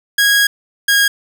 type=tone pair in turn; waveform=sawtooth; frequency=1647 / 1635.6 Hz; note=G#6 / G#6; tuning=-15 / -27 cents; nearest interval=unison; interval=12 cents; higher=first; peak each=-6 dBFS; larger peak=neither; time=0.18-0.47 / 0.88-1.08 s; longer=first; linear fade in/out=5 ms; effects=7-bit

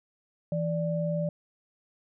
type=tone pair together; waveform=sine; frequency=164.81 / 587.3 Hz; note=E3 / D5; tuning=0 / 0 cents; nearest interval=octave + minor seventh; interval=2200 cents; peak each=-28 / -30 dBFS; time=0.52-1.29 s; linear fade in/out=2 ms; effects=none

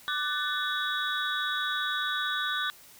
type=tone cluster; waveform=sine; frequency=1181 / 1497 / 1762 / 3417 / 3796 Hz; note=D6 / F#6 / A6 / G#7 / A#7; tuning=+9 / +20 / +2 / +49 / +31 cents; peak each=-34 / -31 / -38 / -35 / -35 dBFS; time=0.08-2.7 s; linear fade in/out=0 ms; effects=white hiss -53 dBFS RMS until 2.99 s

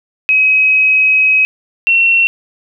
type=tone pair in turn; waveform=sine; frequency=2542 / 2718 Hz; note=D#7 / F7; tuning=+36 / -48 cents; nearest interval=minor second; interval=116 cents; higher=second; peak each=-7 dBFS; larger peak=neither; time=0.29-1.45 / 1.87-2.27 s; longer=first; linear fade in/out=0 ms; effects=none

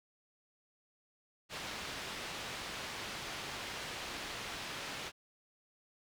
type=low-pass noise; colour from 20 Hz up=white; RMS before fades=-43 dBFS; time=1.49-5.12 s; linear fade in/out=50 ms; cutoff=3700 Hz; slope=12 dB/octave; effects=none

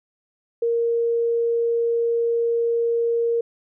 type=tone; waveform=sine; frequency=466.2 Hz; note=A#4; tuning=in tune; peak=-18 dBFS; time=0.62-3.41 s; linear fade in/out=5 ms; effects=none

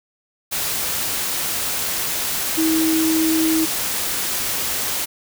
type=tone in noise; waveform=sine; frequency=320.5 Hz; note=E4; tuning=49 cents flat; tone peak=-16 dBFS; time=2.57-3.66 s; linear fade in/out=20 ms; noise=white; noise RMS=-23 dBFS; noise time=0.51-5.06 s; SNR=+4 dB; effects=none

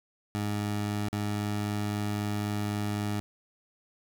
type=tone with dropouts; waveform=20% pulse; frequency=103.83 Hz; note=G#2; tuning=in tune; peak=-24 dBFS; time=0.35-3.2 s; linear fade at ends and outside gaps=0 ms; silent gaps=1.085-1.129 s; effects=none

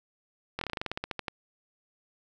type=slowing click train; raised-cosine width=0.3 ms; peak=-16 dBFS; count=15; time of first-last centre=0.59-1.282 s; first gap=23 ms; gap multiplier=1.11; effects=none

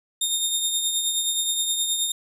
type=tone with tremolo; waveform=20% pulse; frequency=3668 Hz; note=A#7; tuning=29 cents flat; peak=-14 dBFS; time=0.21-2.12 s; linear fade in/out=5 ms; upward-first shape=triangle; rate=9.5 Hz; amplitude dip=50%; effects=none

